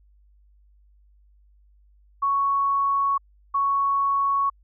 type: tone pair in turn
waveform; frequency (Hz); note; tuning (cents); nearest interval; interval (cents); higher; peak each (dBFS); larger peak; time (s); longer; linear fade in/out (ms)
sine; 1111 / 1111; C#6 / C#6; +4 / +4; unison; 0; neither; -19; neither; 2.22-3.18 / 3.54-4.5; neither; 10
effects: added 50 Hz sine -54 dBFS peak until 4.63 s